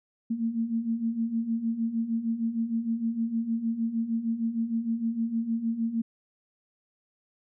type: beating tone pair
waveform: sine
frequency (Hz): 224.2 / 230.7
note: A3 / A#3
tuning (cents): +33 / -18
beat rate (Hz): 6.5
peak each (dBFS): -32 / -27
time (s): 0.3-6.02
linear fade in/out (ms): 10
effects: none